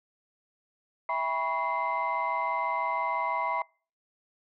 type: tone cluster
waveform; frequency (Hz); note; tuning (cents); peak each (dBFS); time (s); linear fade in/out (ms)
sine; 658 / 802 / 980 / 1106 / 2077; E5 / G5 / B5 / C#6 / C7; -3 / +39 / -14 / -4 / -13; -34 / -36 / -29 / -34 / -36; 1.09-3.62; 2
effects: noise-tail reverb RT60 0.4 s tail -26 dB re dry + tanh soft clip ceiling -18 dBFS